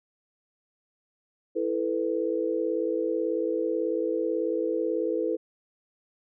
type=chord; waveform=sine; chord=E suspended fourth; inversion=none; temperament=equal with one note detuned; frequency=329.6 / 440 / 498.2 Hz; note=E4 / A4 / B4; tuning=0 / 0 / +15 cents; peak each=-29 dBFS; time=1.55-5.37 s; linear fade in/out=20 ms; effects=none